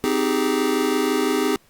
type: chord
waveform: square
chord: Ab major seventh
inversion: first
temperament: just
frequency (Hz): 259.6 / 311.5 / 389.3 / 415.3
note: C4 / Eb4 / G4 / Ab4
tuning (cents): -13 / +2 / -12 / 0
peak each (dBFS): -25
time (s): 0.04-1.56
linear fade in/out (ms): 0
effects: pink hiss -57 dBFS RMS until 1.69 s + Opus 48 kbps